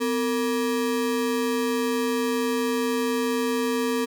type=ring-modulated tone; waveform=square; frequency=355.1 Hz; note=F4; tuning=29 cents sharp; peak=-20 dBFS; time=0-4.06 s; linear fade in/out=20 ms; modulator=101 Hz; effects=none